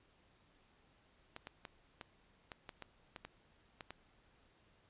clicks, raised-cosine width 0.3 ms, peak -30 dBFS, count 11, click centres 1.364 / 1.471 / 1.652 / 2.012 / 2.518 / 2.692 / 2.823 / 3.162 / 3.25 / 3.808 / 3.906 s, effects pink hiss -70 dBFS RMS until 4.89 s + resampled to 8000 Hz

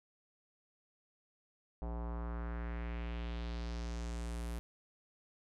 square tone with low-pass filter sweep, 58.27 Hz, A#1, in tune, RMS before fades -40 dBFS, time 1.82-4.59 s, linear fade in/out 0 ms, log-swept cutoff 790 to 12000 Hz, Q 2, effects none

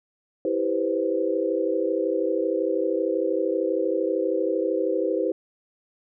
sine chord, C major seventh, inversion first, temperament just, 327 / 392.4 / 490.5 / 523.3 Hz, E4 / G4 / B4 / C5, -14 / +2 / -12 / 0 cents, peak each -27 dBFS, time 0.45-5.32 s, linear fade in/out 2 ms, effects none

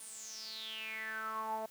sawtooth tone with band-pass filter sweep, 220 Hz, A3, in tune, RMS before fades -42 dBFS, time 0-1.66 s, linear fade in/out 5 ms, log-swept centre 9800 to 710 Hz, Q 9.2, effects white hiss -60 dBFS RMS until 1.7 s + high-pass 80 Hz 12 dB/octave

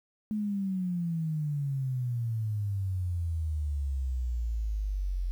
sine exponential sweep, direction down, 216 to 43.65 Hz, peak -28 dBFS, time 0.31-5.31 s, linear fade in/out 0 ms, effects 10-bit

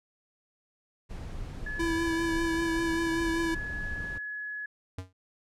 brown noise, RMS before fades -38 dBFS, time 1.09-4.19 s, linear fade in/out 20 ms
sine tone with pitch glide, 1708 to 1694.2 Hz, G#6 to G#6, +48 to +34 cents, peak -34 dBFS, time 1.66-4.66 s, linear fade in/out 5 ms, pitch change -14 cents, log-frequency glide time 1.93-3.79 s
square tone with vibrato, 331 Hz, E4, 7 cents sharp, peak -28 dBFS, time 1.79-3.55 s, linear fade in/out 10 ms, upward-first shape triangle, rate 5.1 Hz, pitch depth 25 cents each way
square tone with exponential decay, 92.5 Hz, F#2, in tune, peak -32 dBFS, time 4.98-5.13 s, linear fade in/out 5 ms, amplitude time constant 31 ms
effects low-pass 10000 Hz 12 dB/octave

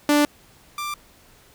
sawtooth tone pair in turn, 293.7 / 1181.6 Hz, D4 / D6, 0 / +10 cents, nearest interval 2 octaves, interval 2410 cents, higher second, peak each -11 / -23 dBFS, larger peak first, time 0.09-0.25 / 0.78-0.94 s, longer neither, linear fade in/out 2 ms, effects pink hiss -53 dBFS RMS until 1.54 s

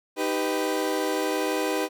30% pulse chord, Eb augmented, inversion none, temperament equal with one note detuned, 311.1 / 392 / 497.9 Hz, Eb4 / G4 / B4, 0 / 0 / +14 cents, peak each -26 dBFS, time 0.16-1.89 s, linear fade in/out 50 ms, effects none

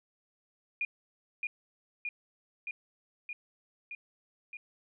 sine tone with echo, 2434 Hz, D#7, 39 cents flat, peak -29 dBFS, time 0.81-0.85 s, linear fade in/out 2 ms, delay 620 ms, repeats 6, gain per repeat -2 dB, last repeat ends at 4.57 s, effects none

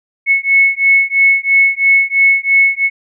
sine beating tone pair, 2197 / 2200 Hz, C#7 / C#7, -16 / -14 cents, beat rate 3 Hz, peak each -11 dBFS, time 0.26-2.9 s, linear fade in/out 50 ms, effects none

